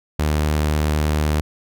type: tone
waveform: sawtooth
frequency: 75.8 Hz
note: D#2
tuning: 45 cents flat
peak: -13 dBFS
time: 0.19-1.41 s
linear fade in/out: 5 ms
effects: none